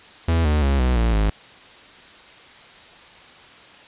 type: tone with pitch steps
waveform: 45% pulse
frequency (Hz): 82.7 / 75.4 / 68.74 / 62.67 / 57.14 / 52.1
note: E2 / D2 / C#2 / B1 / A#1 / G#1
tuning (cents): +6 / +46 / -14 / +26 / -34 / +6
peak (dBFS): -16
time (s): 0.28-1.3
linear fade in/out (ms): 5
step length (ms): 170
effects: white hiss -45 dBFS RMS until 3.87 s + resampled to 8000 Hz